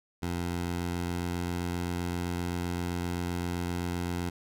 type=tone with pitch glide; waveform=15% pulse; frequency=87 to 87.71 Hz; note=F2 to F2; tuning=-6 to +8 cents; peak=-24 dBFS; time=0.22-4.3 s; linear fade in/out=10 ms; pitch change=+14 cents; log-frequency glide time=0.57-1.5 s; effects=none